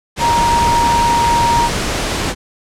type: tone in noise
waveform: sine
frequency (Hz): 939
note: A#5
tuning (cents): +12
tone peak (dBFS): -11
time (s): 0.19-1.7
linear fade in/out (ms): 50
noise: pink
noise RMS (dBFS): -18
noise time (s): 0.16-2.35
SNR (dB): +4
effects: low-pass 8000 Hz 12 dB/octave